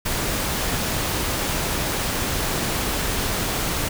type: noise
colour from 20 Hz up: pink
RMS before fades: -24 dBFS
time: 0.05-3.89 s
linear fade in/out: 10 ms
effects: none